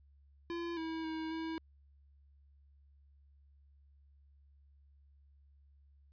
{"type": "tone with pitch steps", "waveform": "square", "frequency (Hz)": [341, 323.4, 319, 323.6], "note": ["F4", "E4", "D#4", "E4"], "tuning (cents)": [-41, -33, 43, -32], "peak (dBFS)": -38, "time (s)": [0.5, 1.58], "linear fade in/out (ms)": 0, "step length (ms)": 270, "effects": ["added 70 Hz sine -61 dBFS peak until 6.12 s", "resampled to 11025 Hz"]}